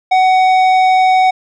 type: tone with tanh clipping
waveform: triangle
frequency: 748 Hz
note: F#5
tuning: 19 cents sharp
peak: -9 dBFS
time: 0.11-1.31 s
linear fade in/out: 10 ms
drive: 15 dB
effects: none